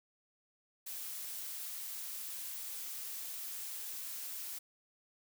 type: noise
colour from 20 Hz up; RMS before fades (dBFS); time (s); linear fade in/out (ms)
blue; -43; 0.86-4.59; 10
effects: none